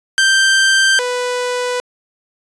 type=tone pair in turn; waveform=sawtooth; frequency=1568 / 494.8 Hz; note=G6 / B4; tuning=0 / +3 cents; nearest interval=octave + minor sixth; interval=1997 cents; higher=first; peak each=-6 / -13 dBFS; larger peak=first; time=0.18-0.99 / 0.99-1.8 s; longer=neither; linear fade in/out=0 ms; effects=resampled to 22050 Hz